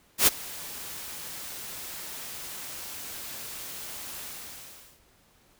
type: noise with ADSR envelope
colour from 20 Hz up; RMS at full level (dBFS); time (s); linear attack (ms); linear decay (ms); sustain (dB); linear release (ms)
white; -17; 0.18-5.01; 90; 24; -22; 790
effects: pink hiss -62 dBFS RMS until 5.59 s